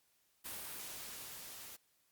white noise with level ramp, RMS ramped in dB -44 to -51 dBFS, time 0.44-1.77 s, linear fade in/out 20 ms, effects white hiss -75 dBFS RMS until 2.11 s + Opus 48 kbps

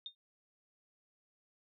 sine tone with exponential decay, 3657 Hz, A#7, 34 cents flat, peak -37 dBFS, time 0.06-0.15 s, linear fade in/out 1 ms, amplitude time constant 18 ms, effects none

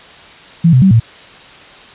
sine tone with pitch steps, 167.3 / 128.3 / 191.4 / 113.8 Hz, E3 / C3 / G3 / A#2, +26 / -34 / -41 / -41 cents, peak -4 dBFS, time 0.64-1 s, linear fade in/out 10 ms, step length 90 ms, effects white hiss -37 dBFS RMS until 1.94 s + resampled to 8000 Hz

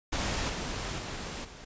pink noise with level steps, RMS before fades -31 / -35 / -38 / -47 dBFS, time 0.12-1.65 s, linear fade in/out 10 ms, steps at 0.49 / 0.98 / 1.44 s, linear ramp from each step 10 ms, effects resampled to 16000 Hz

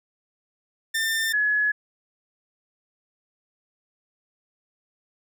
sawtooth / sine tone pair in turn, 1795 / 1694.3 Hz, A6 / G#6, +34 / +34 cents, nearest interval minor second, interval 100 cents, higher first, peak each -19 dBFS, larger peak neither, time 0.94-1.33 / 1.33-1.72 s, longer neither, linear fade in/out 10 ms, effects none

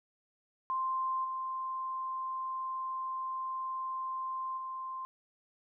sine tone with level steps, 1046.5 Hz, C6, in tune, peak -30 / -34 / -37 dBFS, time 0.7-5.05 s, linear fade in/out 0 ms, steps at 1.24 / 4.57 s, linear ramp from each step 10 ms, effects none

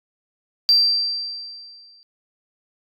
sine tone with exponential decay, 4699 Hz, D8, in tune, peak -9 dBFS, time 0.69-2.03 s, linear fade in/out 0 ms, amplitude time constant 290 ms, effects tanh soft clip ceiling -7 dBFS

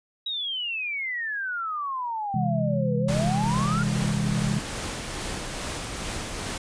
sine exponential two-way sweep, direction down then up, 3866 to 478.8 to 1445 Hz, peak -27 dBFS, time 0.26-3.83 s, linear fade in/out 5 ms, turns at 2.97 s
sine chord, C augmented, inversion none, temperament just, 130.81 / 163.52 / 204.4 Hz, C3 / E3 / G#3, 0 / -14 / -27 cents, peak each -27 dBFS, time 2.34-4.59 s, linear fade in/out 5 ms
pink noise with tremolo, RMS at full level -31 dBFS, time 3.08-6.58 s, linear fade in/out 5 ms, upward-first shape triangle, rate 2.4 Hz, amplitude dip 30%
effects resampled to 22050 Hz

